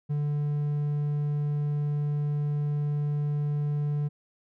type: tone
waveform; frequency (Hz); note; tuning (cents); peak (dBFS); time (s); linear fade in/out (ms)
triangle; 146.83; D3; 0; -23; 0.09-4.09; 20
effects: none